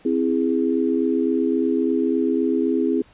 sine chord, C augmented, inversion none, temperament equal with one note detuned, 261.6 / 329.6 / 413.2 Hz, C4 / E4 / G#4, 0 / 0 / -9 cents, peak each -21 / -22 / -23 dBFS, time 0.05-3.02 s, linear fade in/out 5 ms, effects pink hiss -53 dBFS RMS until 3.13 s + resampled to 8000 Hz

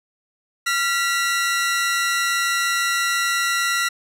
sawtooth tone pair together, 1379.6 / 1951 Hz, F6 / B6, -22 / -22 cents, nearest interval tritone, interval 600 cents, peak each -18 dBFS, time 0.66-3.89 s, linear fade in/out 10 ms, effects low-pass 12000 Hz 12 dB/octave

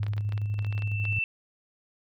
sine tone with tremolo, 103.83 Hz, G#2, in tune, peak -25 dBFS, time 0-1.19 s, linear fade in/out 5 ms, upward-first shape square, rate 12 Hz, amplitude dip 30%
clicks, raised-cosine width 0.3 ms, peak -24 dBFS, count 12, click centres 0.032 / 0.066 / 0.135 / 0.18 / 0.323 / 0.378 / 0.591 / 0.647 / 0.726 / 0.779 / 0.822 / 1.053 s
sine tone with exponential growth, 2666 Hz, E7, 19 cents sharp, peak -24 dBFS, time 0.18-1.24 s, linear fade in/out 1 ms, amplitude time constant 230 ms
effects none

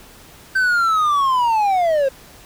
triangle linear sweep, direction down, 1555 to 523.3 Hz, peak -12 dBFS, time 0.55-2.09 s, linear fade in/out 10 ms, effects pink hiss -44 dBFS RMS until 2.45 s

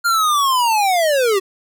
square linear sweep, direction down, 1414 to 370 Hz, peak -14 dBFS, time 0.04-1.4 s, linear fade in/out 20 ms, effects none

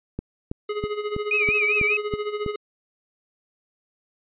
click train, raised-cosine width 3 ms, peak -15 dBFS, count 8, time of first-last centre 0.19-2.463 s, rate 3.08 Hz
square tone with tremolo, 418.7 Hz, G#4, 14 cents sharp, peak -24 dBFS, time 0.69-2.56 s, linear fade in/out 5 ms, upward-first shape sine, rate 14 Hz, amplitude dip 70%
sine tone with vibrato, 2418 Hz, D7, 50 cents sharp, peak -19 dBFS, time 1.31-1.97 s, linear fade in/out 2 ms, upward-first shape sine, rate 5.1 Hz, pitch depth 110 cents each way
effects resampled to 8000 Hz

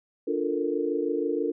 sine chord, Bb major seventh, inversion first, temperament equal, 293.7 / 349.2 / 440 / 466.2 Hz, D4 / F4 / A4 / Bb4, 0 / 0 / 0 / 0 cents, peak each -30 dBFS, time 0.27-1.52 s, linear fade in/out 10 ms, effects none

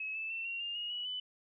sine tone with pitch steps, 2572 / 2629 / 2687 / 2747 / 2808 / 2870 / 2934 / 2999 Hz, E7 / E7 / E7 / F7 / F7 / F7 / F#7 / F#7, -43 / -5 / +33 / -29 / +9 / +47 / -15 / +23 cents, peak -36 dBFS, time 0-1.2 s, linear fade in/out 5 ms, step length 150 ms, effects none

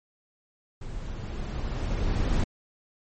brown noise with level ramp, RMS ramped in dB -37 to -23 dBFS, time 0.81-2.44 s, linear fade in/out 5 ms, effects MP3 32 kbps

